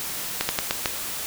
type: slowing click train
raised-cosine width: 0.2 ms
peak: -4 dBFS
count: 5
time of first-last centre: 0.41-0.858 s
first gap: 80 ms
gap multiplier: 1.23
effects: white hiss -31 dBFS RMS until 1.26 s